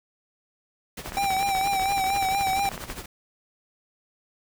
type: noise with tremolo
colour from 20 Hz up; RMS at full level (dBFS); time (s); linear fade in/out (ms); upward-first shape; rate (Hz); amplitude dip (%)
pink; -35; 0.97-3.06; 5; sine; 12; 70
type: click train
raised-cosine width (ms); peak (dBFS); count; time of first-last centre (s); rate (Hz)
0.5; -19; 31; 1.06-2.9; 16.3
type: tone with vibrato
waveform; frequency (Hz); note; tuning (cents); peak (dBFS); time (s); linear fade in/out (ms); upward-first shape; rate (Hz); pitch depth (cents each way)
square; 780; G5; -9; -23; 1.17-2.69; 0; sine; 4.3; 48
effects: none